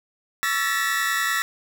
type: tone cluster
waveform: 40% pulse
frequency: 1123 / 1332 / 1747 / 1867 / 1937 Hz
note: C#6 / E6 / A6 / A#6 / B6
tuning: +22 / +18 / -13 / +2 / -34 cents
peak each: -33 / -26 / -26 / -30 / -25 dBFS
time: 0.43-1.42 s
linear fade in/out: 0 ms
effects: none